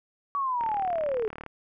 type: linear sweep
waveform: sine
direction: down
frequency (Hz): 1145 to 415.3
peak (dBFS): -25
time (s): 0.35-1.28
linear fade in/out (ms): 0
type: click train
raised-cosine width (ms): 0.5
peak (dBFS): -24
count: 33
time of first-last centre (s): 0.61-1.463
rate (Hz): 37.5
effects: none